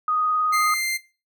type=tone with vibrato; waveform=sine; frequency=1244.5 Hz; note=D#6; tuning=in tune; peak=-19 dBFS; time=0.08-0.74 s; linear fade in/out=2 ms; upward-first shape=sine; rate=19 Hz; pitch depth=16 cents each way
type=tone; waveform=sawtooth; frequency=2093 Hz; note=C7; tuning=in tune; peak=-19 dBFS; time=0.52-0.98 s; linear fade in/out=20 ms
effects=noise-tail reverb RT60 0.3 s tail -17 dB re dry